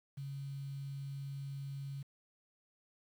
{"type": "tone with quantisation", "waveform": "sine", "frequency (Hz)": 138.5, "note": "C#3", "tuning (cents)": -1, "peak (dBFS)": -40, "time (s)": [0.17, 2.03], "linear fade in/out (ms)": 10, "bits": 10, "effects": []}